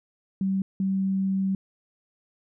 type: tone bursts at uneven times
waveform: sine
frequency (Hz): 192.4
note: G3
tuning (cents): -32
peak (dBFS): -22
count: 2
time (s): 0.41-0.62 / 0.8-1.55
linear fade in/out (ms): 2
effects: none